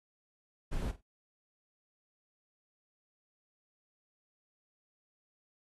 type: noise with echo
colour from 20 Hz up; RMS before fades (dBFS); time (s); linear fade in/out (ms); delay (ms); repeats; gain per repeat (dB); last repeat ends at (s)
brown; -34; 0.71-0.92; 20; 48; 2; -15; 1.016
effects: AAC 32 kbps